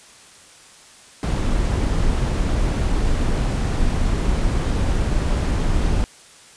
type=noise with amplitude modulation; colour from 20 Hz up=brown; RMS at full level=-18 dBFS; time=1.23-6.04 s; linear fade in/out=0 ms; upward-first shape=sine; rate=272 Hz; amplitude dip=25%; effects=white hiss -46 dBFS RMS until 6.56 s + resampled to 22050 Hz